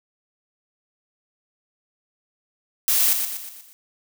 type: noise with echo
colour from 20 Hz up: blue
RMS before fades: -19 dBFS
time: 2.88-3.13 s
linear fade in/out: 0 ms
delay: 120 ms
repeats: 5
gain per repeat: -6 dB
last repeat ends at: 3.73 s
effects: none